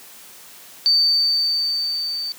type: tone with level ramp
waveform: sine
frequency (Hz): 4579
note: D8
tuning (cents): -45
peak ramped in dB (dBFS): -12 to -24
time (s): 0.86-2.32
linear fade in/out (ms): 0
effects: white hiss -43 dBFS RMS until 2.38 s + high-pass 150 Hz 12 dB/octave